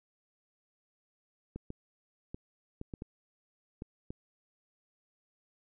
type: clicks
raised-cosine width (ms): 3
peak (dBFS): -27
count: 8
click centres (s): 1.56 / 1.704 / 2.345 / 2.814 / 2.938 / 3.021 / 3.821 / 4.105
effects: none